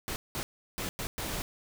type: noise bursts at uneven times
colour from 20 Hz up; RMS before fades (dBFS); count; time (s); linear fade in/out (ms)
pink; -35; 5; 0.08-0.16 / 0.35-0.43 / 0.78-0.89 / 0.99-1.07 / 1.18-1.42; 0
effects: none